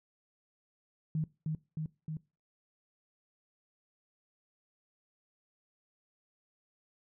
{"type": "tone with echo", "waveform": "sine", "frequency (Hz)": 156.3, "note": "D#3", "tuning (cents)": 8, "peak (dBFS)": -29, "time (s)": [1.15, 1.24], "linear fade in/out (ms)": 2, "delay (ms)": 310, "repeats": 3, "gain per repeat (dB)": -2, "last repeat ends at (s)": 2.17, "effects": ["noise-tail reverb RT60 0.3 s tail -21 dB re dry"]}